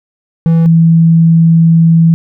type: tone pair in turn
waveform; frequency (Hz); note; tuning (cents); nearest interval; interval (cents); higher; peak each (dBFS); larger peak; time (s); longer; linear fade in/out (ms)
triangle / sine; 164.81 / 164.81; E3 / E3; 0 / 0; unison; 0; neither; -3; neither; 0.46-0.66 / 0.66-2.14; second; 0
effects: none